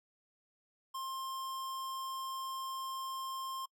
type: tone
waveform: square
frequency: 1059 Hz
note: C6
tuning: 21 cents sharp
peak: -39 dBFS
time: 0.94-3.66 s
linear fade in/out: 10 ms
effects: noise-tail reverb RT60 0.1 s tail -26 dB re dry